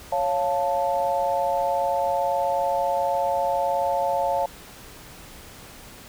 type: chord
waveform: sine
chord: Db augmented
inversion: none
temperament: equal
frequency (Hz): 554.4 / 698.5 / 880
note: Db5 / F5 / A5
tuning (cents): 0 / 0 / 0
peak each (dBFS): -25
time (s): 0.12-4.46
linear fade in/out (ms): 5
effects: pink hiss -44 dBFS RMS until 6.08 s